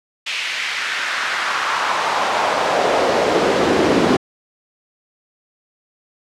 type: noise with high-pass filter sweep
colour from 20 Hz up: brown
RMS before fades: -18 dBFS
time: 0.26-4.17 s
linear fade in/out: 10 ms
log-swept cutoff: 2600 to 290 Hz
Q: 1.8
effects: low-pass 6000 Hz 12 dB/octave